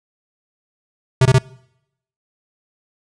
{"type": "tone bursts", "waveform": "square", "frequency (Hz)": 130.2, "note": "C3", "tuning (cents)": -8, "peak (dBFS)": -9, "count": 3, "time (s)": [1.21, 1.385], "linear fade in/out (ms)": 5, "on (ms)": 45, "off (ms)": 20, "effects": ["noise-tail reverb RT60 0.8 s tail -24 dB re dry", "resampled to 22050 Hz"]}